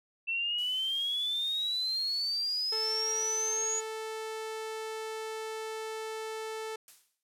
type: exponential sweep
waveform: sine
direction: up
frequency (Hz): 2677 to 6830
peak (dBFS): -29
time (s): 0.27-3.81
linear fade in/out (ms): 20
type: noise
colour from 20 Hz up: blue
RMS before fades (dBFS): -49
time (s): 0.58-3.57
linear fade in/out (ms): 5
type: tone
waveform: sawtooth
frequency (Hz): 440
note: A4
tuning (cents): 0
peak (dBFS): -32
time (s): 2.72-6.76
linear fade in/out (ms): 5
type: noise with exponential decay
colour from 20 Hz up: blue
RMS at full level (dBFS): -46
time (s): 6.88-7.23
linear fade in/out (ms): 1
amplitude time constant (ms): 75
effects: low-pass 11000 Hz 12 dB/octave